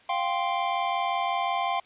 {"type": "chord", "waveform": "square", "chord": "F suspended second", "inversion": "none", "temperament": "equal", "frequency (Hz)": [698.5, 784, 1046.5], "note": ["F5", "G5", "C6"], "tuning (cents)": [0, 0, 0], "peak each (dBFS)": -30, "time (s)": [0.09, 1.8], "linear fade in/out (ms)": 5, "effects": ["white hiss -56 dBFS RMS until 1.85 s", "resampled to 8000 Hz"]}